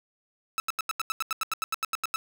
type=tone bursts; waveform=sawtooth; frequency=1308 Hz; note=E6; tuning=14 cents flat; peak=-22 dBFS; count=16; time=0.58-2.16 s; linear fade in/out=0 ms; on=20 ms; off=84 ms; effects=none